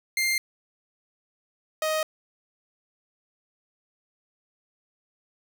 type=tone pair in turn; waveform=sawtooth; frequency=2104 / 625.5 Hz; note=C7 / D#5; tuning=+9 / +9 cents; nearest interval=octave + major sixth; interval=2100 cents; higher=first; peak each=-19 / -20 dBFS; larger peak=first; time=0.17-0.38 / 1.82-2.03 s; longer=neither; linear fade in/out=2 ms; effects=none